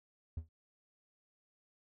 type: tone with exponential decay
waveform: triangle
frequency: 80.7 Hz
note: E2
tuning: 36 cents flat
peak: -32 dBFS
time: 0.37-0.49 s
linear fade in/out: 5 ms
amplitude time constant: 24 ms
effects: none